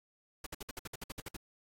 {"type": "noise bursts", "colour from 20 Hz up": "pink", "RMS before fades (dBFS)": -42, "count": 12, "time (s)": [0.44, 1.367], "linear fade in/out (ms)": 5, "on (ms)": 25, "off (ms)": 57, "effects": ["AAC 48 kbps"]}